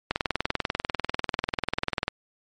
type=click train; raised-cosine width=0.3 ms; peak=-8 dBFS; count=41; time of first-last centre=0.11-2.08 s; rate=20.3 Hz; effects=MP3 48 kbps